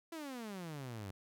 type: exponential sweep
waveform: sawtooth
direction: down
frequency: 339.8 to 92.5 Hz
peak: -39 dBFS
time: 0.12-1.11 s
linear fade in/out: 5 ms
effects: none